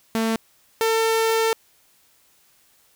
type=tone pair in turn; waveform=sawtooth; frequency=224.5 / 449 Hz; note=A3 / A4; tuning=+35 / +35 cents; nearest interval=octave; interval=1200 cents; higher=second; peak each=-16 / -14 dBFS; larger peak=second; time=0.15-0.36 / 0.81-1.53 s; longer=second; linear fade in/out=0 ms; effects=white hiss -59 dBFS RMS until 2.95 s